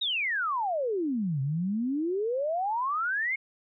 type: exponential two-way sweep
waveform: sine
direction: down then up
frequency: 3878 to 130.81 to 2202 Hz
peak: -26 dBFS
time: 0.01-3.36 s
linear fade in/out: 10 ms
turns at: 1.41 s
effects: none